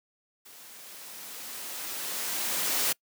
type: noise with level ramp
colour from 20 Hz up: white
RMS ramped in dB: -50 to -26 dBFS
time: 0.45-2.93 s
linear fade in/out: 10 ms
effects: noise-tail reverb RT60 0.1 s tail -25 dB re dry + high-pass 200 Hz 12 dB/octave